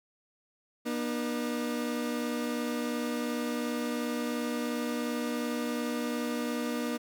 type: tone pair together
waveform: 30% pulse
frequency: 239.9 / 302.7 Hz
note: A#3 / D#4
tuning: +50 / -48 cents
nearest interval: major third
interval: 402 cents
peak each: -29 / -33 dBFS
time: 0.85-6.98 s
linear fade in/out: 20 ms
effects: none